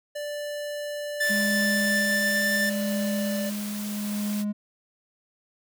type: tone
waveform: square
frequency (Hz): 587.3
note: D5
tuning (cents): 0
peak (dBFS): -31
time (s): 0.15-3.5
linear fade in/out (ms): 10
type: tone with pitch glide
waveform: 45% pulse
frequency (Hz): 1760 to 1774.3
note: A6 to A6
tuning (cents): 0 to +14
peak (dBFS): -23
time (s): 1.2-2.7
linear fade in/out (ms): 10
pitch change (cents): +14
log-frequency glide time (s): 1.52-2.52
type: high-pass noise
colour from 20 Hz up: white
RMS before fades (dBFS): -38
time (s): 1.21-4.45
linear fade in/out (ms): 50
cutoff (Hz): 150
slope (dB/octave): 96
type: tone with tremolo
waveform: triangle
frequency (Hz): 207.7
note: G#3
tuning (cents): 0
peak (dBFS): -23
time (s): 1.29-4.53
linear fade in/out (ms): 20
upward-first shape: sine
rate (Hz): 0.71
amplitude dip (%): 45
effects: none